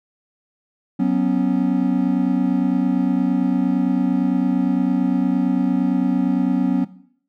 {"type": "chord", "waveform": "triangle", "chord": "F# suspended fourth", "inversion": "none", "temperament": "equal with one note detuned", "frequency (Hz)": [185, 246.9, 275.7], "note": ["F#3", "B3", "C#4"], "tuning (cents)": [0, 0, -9], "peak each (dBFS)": -18, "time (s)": [0.99, 6.85], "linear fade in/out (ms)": 10, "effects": ["noise-tail reverb RT60 0.6 s tail -17 dB re dry"]}